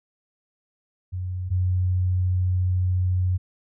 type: tone pair in turn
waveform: sine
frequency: 91.4 / 91.4 Hz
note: F#2 / F#2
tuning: -21 / -21 cents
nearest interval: unison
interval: 0 cents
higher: neither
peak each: -26 / -19 dBFS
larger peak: second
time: 1.12-1.5 / 1.5-3.38 s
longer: second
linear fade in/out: 20 ms
effects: none